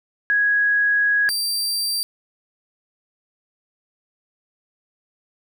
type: tone pair in turn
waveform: sine / sawtooth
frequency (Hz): 1661.2 / 4699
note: G#6 / D8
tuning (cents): 0 / 0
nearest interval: octave + tritone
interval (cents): 1800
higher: second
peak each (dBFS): -15 / -18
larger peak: first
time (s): 0.3-1.29 / 1.29-2.03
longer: first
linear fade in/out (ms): 0
effects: none